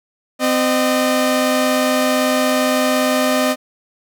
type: tone pair together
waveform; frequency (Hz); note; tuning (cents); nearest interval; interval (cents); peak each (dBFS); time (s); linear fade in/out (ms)
sawtooth; 256.7 / 611; C4 / D#5; -33 / -32; octave + minor third; 1501; -13; 0.39-3.56; 50
effects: none